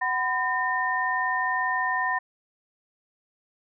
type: tone cluster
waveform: sine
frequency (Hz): 748 / 1006 / 1821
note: F#5 / B5 / A#6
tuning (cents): +19 / +32 / -41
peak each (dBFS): -30 / -27 / -26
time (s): 0.01-2.19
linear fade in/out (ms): 10
effects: none